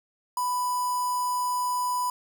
square tone with notch filter, 992 Hz, B5, 7 cents sharp, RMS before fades -27 dBFS, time 0.37-2.1 s, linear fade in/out 2 ms, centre 2800 Hz, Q 0.56, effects none

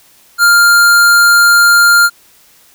square tone, 1400 Hz, F6, 4 cents sharp, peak -5 dBFS, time 0.38-2.1 s, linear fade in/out 50 ms, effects white hiss -46 dBFS RMS until 2.74 s

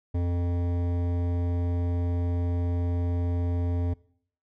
sine tone with hard clipping, 87.31 Hz, F2, in tune, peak -26 dBFS, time 0.14-3.94 s, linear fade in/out 10 ms, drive 14 dB, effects noise-tail reverb RT60 0.6 s tail -22 dB re dry

